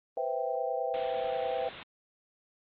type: chord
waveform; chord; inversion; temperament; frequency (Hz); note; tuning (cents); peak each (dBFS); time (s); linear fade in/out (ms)
sine; C major seventh; third; equal; 493.9 / 523.3 / 659.3 / 784; B4 / C5 / E5 / G5; 0 / 0 / 0 / 0; -35; 0.17-1.69; 2
type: low-pass noise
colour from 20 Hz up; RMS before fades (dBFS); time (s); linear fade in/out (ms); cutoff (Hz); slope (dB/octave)
white; -47; 0.94-1.83; 0; 3800; 96
effects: Opus 24 kbps